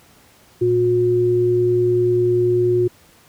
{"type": "tone pair together", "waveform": "sine", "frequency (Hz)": [116.54, 359.9], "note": ["A#2", "F#4"], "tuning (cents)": [0, -48], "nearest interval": "octave + minor sixth", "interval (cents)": 1952, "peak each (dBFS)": [-22, -14], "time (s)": [0.61, 2.88], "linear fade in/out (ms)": 10, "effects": ["pink hiss -51 dBFS RMS until 3.28 s", "high-pass 60 Hz 12 dB/octave"]}